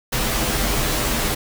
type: noise with comb filter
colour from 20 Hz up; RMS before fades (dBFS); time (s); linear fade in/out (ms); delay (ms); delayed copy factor
pink; -21; 0.12-1.35; 10; 11; -0.9
effects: none